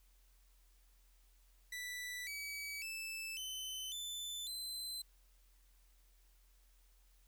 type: tone with pitch steps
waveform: sawtooth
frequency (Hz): 1974 / 2281 / 2635 / 3044 / 3517 / 4064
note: B6 / C#7 / E7 / F#7 / A7 / B7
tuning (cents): -1 / +49 / -1 / +48 / -1 / +49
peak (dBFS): -39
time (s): 1.72-5.02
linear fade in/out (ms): 5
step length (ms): 550
effects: added 43 Hz sine -65 dBFS peak until 7.27 s + white hiss -74 dBFS RMS until 7.27 s